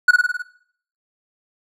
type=tone with echo; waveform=triangle; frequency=1467 Hz; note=F#6; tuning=15 cents flat; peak=-5 dBFS; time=0.08-0.11 s; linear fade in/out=5 ms; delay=52 ms; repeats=6; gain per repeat=-3 dB; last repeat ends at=0.422 s; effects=noise-tail reverb RT60 0.6 s tail -17 dB re dry